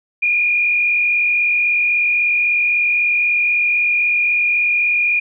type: tone with frequency modulation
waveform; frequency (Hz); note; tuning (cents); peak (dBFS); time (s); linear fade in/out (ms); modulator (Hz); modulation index
sine; 2428; D#7; -43; -13; 0.22-5.2; 10; 43.8; 1.1
effects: none